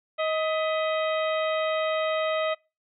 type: harmonic tone with a mistuned harmonic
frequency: 630 Hz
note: D#5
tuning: 21 cents sharp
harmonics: 1 / 2 / 3 / 4 / 5 / 6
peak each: -25 / -31 / -35 / -37 / -39 / -41 dBFS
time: 0.18-2.55 s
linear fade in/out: 20 ms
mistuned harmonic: 3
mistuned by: +91 cents
effects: noise-tail reverb RT60 0.3 s tail -26 dB re dry